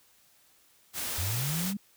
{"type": "noise", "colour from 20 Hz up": "white", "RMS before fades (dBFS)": -34, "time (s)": [0.93, 1.74], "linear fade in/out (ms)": 50}
{"type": "linear sweep", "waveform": "sine", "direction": "up", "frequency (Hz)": [79.3, 207.2], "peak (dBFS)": -30, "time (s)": [1.18, 1.77], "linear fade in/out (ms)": 5}
{"effects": ["white hiss -63 dBFS RMS until 1.96 s"]}